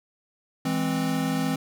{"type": "chord", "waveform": "square", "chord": "E augmented", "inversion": "none", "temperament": "equal", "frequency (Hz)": [164.81, 207.7, 261.6], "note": ["E3", "G#3", "B#3"], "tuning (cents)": [0, 0, 0], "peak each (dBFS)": [-29, -32, -27], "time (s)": [0.65, 1.56], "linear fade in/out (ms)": 5, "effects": []}